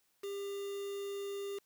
triangle tone with quantisation, 399.4 Hz, G4, 32 cents sharp, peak -36 dBFS, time 0.23-1.59 s, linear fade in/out 10 ms, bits 8, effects white hiss -75 dBFS RMS until 1.65 s

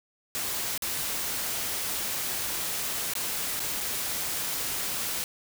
white noise with dropouts, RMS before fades -31 dBFS, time 0.35-5.24 s, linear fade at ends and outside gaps 0 ms, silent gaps 0.777-0.822 / 3.136-3.153 / 3.595-3.602 / 3.805-3.809 s, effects none

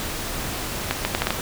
accelerating click train, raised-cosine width 0.3 ms, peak -4 dBFS, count 6, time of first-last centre 0.91-1.306 s, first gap 140 ms, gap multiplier 0.71, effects pink hiss -29 dBFS RMS until 1.41 s

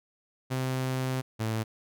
sawtooth tone pair in turn, 130 / 110.86 Hz, C3 / A2, -11 / +13 cents, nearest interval minor third, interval 276 cents, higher first, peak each -24 dBFS, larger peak neither, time 0.5-1.22 / 1.39-1.64 s, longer first, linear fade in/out 20 ms, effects none

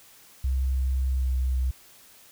sine tone with pitch glide, 65.3 to 64.14 Hz, C2 to C2, -3 to -34 cents, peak -22 dBFS, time 0.44-1.71 s, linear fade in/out 5 ms, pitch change -31 cents, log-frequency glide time 1.15-1.28 s, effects white hiss -53 dBFS RMS until 2.31 s

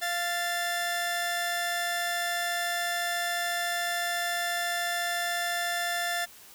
sawtooth tone pair together, 693.2 / 1760 Hz, F5 / A6, -13 / 0 cents, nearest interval octave + major third, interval 1613 cents, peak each -27 dBFS, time 0.01-6.26 s, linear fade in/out 20 ms, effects white hiss -51 dBFS RMS until 6.54 s

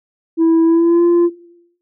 sine tone with pitch glide, 328.1 to 345 Hz, E4 to F4, -8 to -21 cents, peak -6 dBFS, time 0.37-1.3 s, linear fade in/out 50 ms, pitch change +87 cents, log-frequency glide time 0.64-1.04 s, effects noise-tail reverb RT60 0.8 s tail -18 dB re dry + tanh soft clip ceiling -8 dBFS

